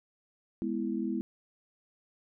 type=chord; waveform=sine; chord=E major; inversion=first; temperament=equal; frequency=207.7 / 246.9 / 329.6 Hz; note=G#3 / B3 / E4; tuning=0 / 0 / 0 cents; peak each=-34 dBFS; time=0.62-1.21 s; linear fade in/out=0 ms; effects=none